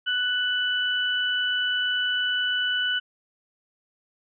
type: tone pair together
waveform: sine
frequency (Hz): 1487 / 2979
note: F#6 / F#7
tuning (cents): +8 / +11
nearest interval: octave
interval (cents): 1203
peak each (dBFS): -25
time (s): 0.06-3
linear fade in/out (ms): 20
effects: none